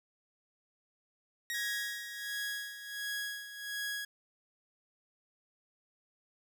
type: tone with exponential decay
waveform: sawtooth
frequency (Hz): 1888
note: A#6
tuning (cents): +22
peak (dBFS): -31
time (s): 1.5-3.85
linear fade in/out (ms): 0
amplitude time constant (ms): 510
type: tone with tremolo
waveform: sawtooth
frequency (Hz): 1661.2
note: G#6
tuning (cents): 0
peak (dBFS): -31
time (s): 1.54-4.05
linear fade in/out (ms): 5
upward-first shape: sine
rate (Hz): 1.4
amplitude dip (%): 70
effects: none